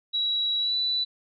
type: tone with pitch glide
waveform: sine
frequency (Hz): 3890 to 3969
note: B7 to B7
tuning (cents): -27 to +8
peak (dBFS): -23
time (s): 0.13-1.05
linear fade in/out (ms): 20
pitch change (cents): +35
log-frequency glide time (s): 0.59-0.75
effects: none